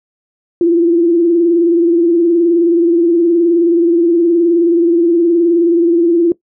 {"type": "tone with vibrato", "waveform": "sine", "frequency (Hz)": 340, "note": "F4", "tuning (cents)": -46, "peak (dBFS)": -7, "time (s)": [0.61, 6.32], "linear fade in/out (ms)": 2, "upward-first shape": "sine", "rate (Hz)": 19, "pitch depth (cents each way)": 58, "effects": ["noise-tail reverb RT60 0.1 s tail -19 dB re dry"]}